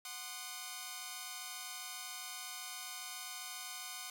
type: chord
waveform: 5% pulse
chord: C diminished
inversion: second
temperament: equal with one note detuned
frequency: 740 / 1046.5 / 1217.5 Hz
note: Gb5 / C6 / Eb6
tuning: 0 / 0 / -38 cents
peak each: -36 / -36 / -36 dBFS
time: 0.05-4.1 s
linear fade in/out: 2 ms
effects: none